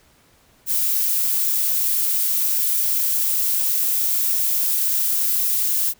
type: noise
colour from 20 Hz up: violet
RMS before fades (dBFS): -20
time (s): 0.66-5.94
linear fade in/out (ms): 50
effects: pink hiss -56 dBFS RMS until 5.99 s